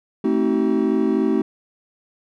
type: chord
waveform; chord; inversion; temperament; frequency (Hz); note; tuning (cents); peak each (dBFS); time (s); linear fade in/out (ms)
triangle; A diminished seventh; none; just; 220 / 264 / 316.8 / 380.2; A3 / C4 / Eb4 / Gb4; 0 / +16 / +31 / +47; -20; 0.24-1.42; 5
effects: none